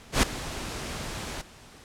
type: noise with ADSR envelope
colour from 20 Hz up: pink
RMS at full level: -18 dBFS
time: 0.12-1.42 s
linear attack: 110 ms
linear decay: 5 ms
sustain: -17 dB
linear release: 12 ms
effects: pink hiss -50 dBFS RMS until 1.84 s + low-pass 9000 Hz 12 dB/octave